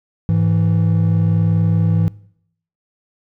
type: tone pair together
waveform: triangle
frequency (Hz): 103.83 / 164.82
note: G#2 / E3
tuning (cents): 0 / 0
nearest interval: minor sixth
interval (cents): 800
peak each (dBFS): -13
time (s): 0.29-2.08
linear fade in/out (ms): 0
effects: noise-tail reverb RT60 0.7 s tail -23 dB re dry + tanh soft clip ceiling -4 dBFS